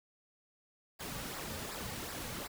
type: noise with flanger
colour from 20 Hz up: pink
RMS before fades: -42 dBFS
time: 0.99-2.48 s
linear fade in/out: 20 ms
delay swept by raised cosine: 0.31 to 3.01 ms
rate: 2.7 Hz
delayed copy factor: -0.55
effects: none